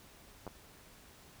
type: clicks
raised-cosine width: 1 ms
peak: -29 dBFS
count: 2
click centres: 0.467 / 0.477 s
effects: pink hiss -58 dBFS RMS until 1.4 s